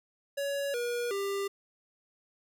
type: tone with pitch steps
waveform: square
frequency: 562 / 479.8 / 397 Hz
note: C#5 / A#4 / G4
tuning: +24 / +50 / +22 cents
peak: -31 dBFS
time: 0.37-1.48 s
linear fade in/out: 10 ms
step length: 370 ms
effects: none